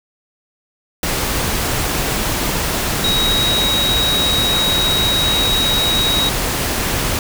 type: tone in noise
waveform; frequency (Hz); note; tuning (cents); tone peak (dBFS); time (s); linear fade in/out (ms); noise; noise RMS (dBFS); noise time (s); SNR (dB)
sine; 3812; A#7; +38; -15; 3.04-6.29; 2; pink; -19; 1.03-7.19; +1
effects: none